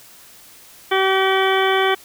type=harmonic tone; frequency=383 Hz; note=G4; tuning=40 cents flat; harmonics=1 / 2 / 3 / 4 / 5 / 6 / 8 / 9; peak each=-18 / -21 / -23 / -24 / -25 / -26 / -27 / -28 dBFS; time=0.91-1.95 s; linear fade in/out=10 ms; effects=white hiss -45 dBFS RMS until 2.04 s